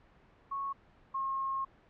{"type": "tone pair in turn", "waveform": "sine", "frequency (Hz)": [1102, 1077.5], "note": ["C#6", "C#6"], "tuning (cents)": [-11, -49], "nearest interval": "unison", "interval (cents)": 38, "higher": "first", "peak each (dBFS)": [-33, -31], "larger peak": "second", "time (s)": [[0.51, 0.73], [1.14, 1.65]], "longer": "second", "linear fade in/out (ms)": 10, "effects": ["pink hiss -62 dBFS RMS until 1.89 s", "low-pass 2000 Hz 12 dB/octave"]}